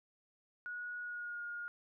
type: tone with pitch glide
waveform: sine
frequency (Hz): 1456 to 1426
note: F#6 to F6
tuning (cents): -28 to +36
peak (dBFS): -40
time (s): 0.66-1.68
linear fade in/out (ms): 0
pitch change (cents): -36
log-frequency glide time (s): 1.01-1.41
effects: none